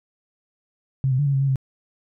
sine tone with pitch steps, 134 / 128.7 / 145 / 139.5 / 135.3 / 137.8 / 133.1 Hz, C3 / C3 / D3 / C#3 / C#3 / C#3 / C3, +42 / -28 / -22 / +11 / -42 / -10 / +30 cents, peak -17 dBFS, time 1.04-1.558 s, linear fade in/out 0 ms, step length 74 ms, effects none

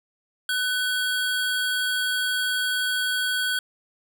square tone pair together, 1502 / 3283 Hz, F#6 / G#7, +26 / -21 cents, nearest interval octave + major second, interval 1353 cents, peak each -25 / -28 dBFS, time 0.49-3.59 s, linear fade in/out 2 ms, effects none

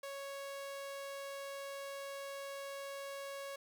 sawtooth tone, 554.4 Hz, C#5, in tune, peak -39 dBFS, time 0.03-3.56 s, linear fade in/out 5 ms, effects none

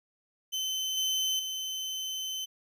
30% pulse tone with level steps, 3064 Hz, G7, 40 cents flat, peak -27 / -24 / -30 dBFS, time 0.52-2.46 s, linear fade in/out 20 ms, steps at 0.97 / 1.39 s, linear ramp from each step 5 ms, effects none

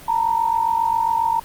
sine tone pair together, 905 / 952.4 Hz, A5 / A#5, +48 / +37 cents, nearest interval minor second, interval 89 cents, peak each -18 / -21 dBFS, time 0.08-1.4 s, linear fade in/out 5 ms, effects pink hiss -41 dBFS RMS until 1.44 s + Opus 32 kbps

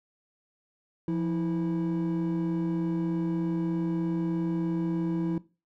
triangle tone pair together, 172.25 / 326.1 Hz, F3 / E4, -24 / -19 cents, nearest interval major seventh, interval 1105 cents, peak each -26 dBFS, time 1.08-5.38 s, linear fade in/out 2 ms, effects noise-tail reverb RT60 0.3 s tail -19 dB re dry + tanh soft clip ceiling -19 dBFS

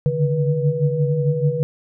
sine tone cluster, 141 / 146 / 152.4 / 486 Hz, C#3 / D3 / D#3 / B4, +30 / -10 / -36 / -28 cents, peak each -22 dBFS, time 0.06-1.63 s, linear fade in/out 0 ms, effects none

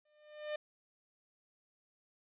45% pulse tone with exponential growth, 602 Hz, D5, 43 cents sharp, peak -34 dBFS, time 0.05-0.56 s, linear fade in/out 5 ms, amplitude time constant 110 ms, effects resampled to 8000 Hz

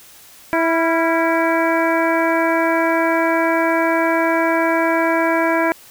harmonic tone with a mistuned harmonic, 328.6 Hz, E4, 5 cents flat, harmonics 1 / 2 / 3 / 4 / 5 / 6 / 7, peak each -19 / -19 / -21 / -27 / -23 / -29 / -26 dBFS, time 0.53-5.72 s, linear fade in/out 0 ms, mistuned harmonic 4, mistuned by +69 cents, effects white hiss -44 dBFS RMS until 5.9 s

